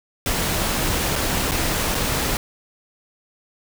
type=noise with dropouts; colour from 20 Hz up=pink; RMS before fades=-22 dBFS; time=0.26-2.37 s; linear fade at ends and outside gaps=1 ms; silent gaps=1.156-1.16 / 1.511-1.518 / 1.947-1.951 s; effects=none